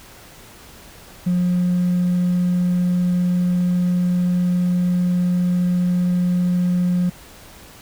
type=tone with hard clipping; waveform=triangle; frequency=178.5 Hz; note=F3; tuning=38 cents sharp; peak=-15 dBFS; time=1.26-7.1 s; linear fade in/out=10 ms; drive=2 dB; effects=pink hiss -43 dBFS RMS until 7.81 s